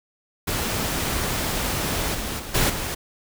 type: noise with level steps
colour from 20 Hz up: pink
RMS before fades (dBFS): -25 / -29 / -35 / -20 / -28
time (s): 0.47-2.95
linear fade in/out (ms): 10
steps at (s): 2.14 / 2.39 / 2.54 / 2.69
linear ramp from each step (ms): 10
effects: none